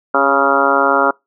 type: harmonic tone with a mistuned harmonic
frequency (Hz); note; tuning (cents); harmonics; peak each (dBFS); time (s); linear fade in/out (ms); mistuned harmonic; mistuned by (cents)
138.59; C#3; 0; 2 / 3 / 4 / 5 / 6 / 7 / 8 / 9 / 10; -22 / -21 / -18 / -20 / -21 / -19 / -22 / -18 / -16; 0.14-1.11; 5; 3; -33
effects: noise-tail reverb RT60 0.2 s tail -26 dB re dry